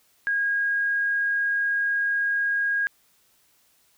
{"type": "tone", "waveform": "sine", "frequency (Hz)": 1634, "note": "G#6", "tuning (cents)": -29, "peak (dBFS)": -21, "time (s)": [0.27, 2.87], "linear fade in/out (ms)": 0, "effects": ["white hiss -63 dBFS RMS until 3.97 s"]}